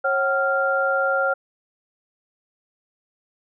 sine tone cluster, 544 / 755 / 1392 Hz, C#5 / F#5 / F6, -33 / +35 / -6 cents, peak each -22 / -26 / -21 dBFS, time 0.04-1.34 s, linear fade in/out 10 ms, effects none

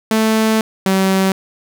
sawtooth tone pair in turn, 220 / 191.3 Hz, A3 / G3, 0 / -42 cents, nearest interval major second, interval 242 cents, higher first, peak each -8 dBFS, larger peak neither, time 0.11-0.61 / 0.86-1.32 s, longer first, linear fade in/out 2 ms, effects none

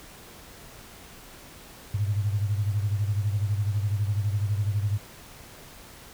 sine beating tone pair, 100.8 / 112.8 Hz, G2 / A2, +49 / +44 cents, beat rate 12 Hz, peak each -24 / -30 dBFS, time 1.94-4.98 s, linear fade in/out 5 ms, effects pink hiss -47 dBFS RMS until 6.13 s

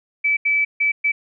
sine tone bursts at uneven times, 2305 Hz, D7, 33 cents flat, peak -15 dBFS, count 4, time 0.24-0.37 / 0.45-0.65 / 0.8-0.92 / 1.04-1.12 s, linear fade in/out 10 ms, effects none

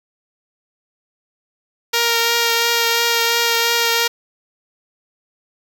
5% pulse tone with vibrato, 466.2 Hz, A#4, in tune, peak -3 dBFS, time 1.93-4.08 s, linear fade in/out 10 ms, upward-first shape triangle, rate 2.9 Hz, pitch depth 15 cents each way, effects none

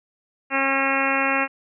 harmonic tone, 271.4 Hz, C#4, 36 cents flat, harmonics 1 / 2 / 3 / 4 / 5 / 6 / 7 / 8 / 9 / 10, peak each -28 / -28 / -28 / -28 / -28 / -28 / -28 / -28 / -28 / -28 dBFS, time 0.5-1.48 s, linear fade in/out 50 ms, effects none

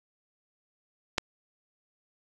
clicks, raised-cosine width 0.2 ms, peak -25 / -7 dBFS, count 2, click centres 1.179 / 1.182 s, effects none

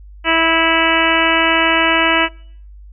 harmonic tone, 327.4 Hz, E4, 12 cents flat, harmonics 1 / 2 / 3 / 4 / 5 / 6 / 7 / 8 / 9, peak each -20 / -20 / -20 / -20 / -20 / -20 / -20 / -20 / -20 dBFS, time 0.24-2.29 s, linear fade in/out 50 ms, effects noise-tail reverb RT60 0.6 s tail -23 dB re dry + added 50 Hz sine -35 dBFS peak until 2.92 s

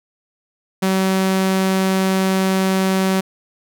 sawtooth tone, 190 Hz, F#3, 46 cents sharp, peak -11 dBFS, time 0.82-3.21 s, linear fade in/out 10 ms, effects none

